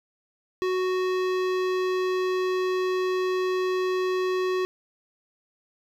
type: tone with hard clipping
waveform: sine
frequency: 370 Hz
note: F#4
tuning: in tune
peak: -25 dBFS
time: 0.62-4.65 s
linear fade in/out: 0 ms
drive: 18 dB
effects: none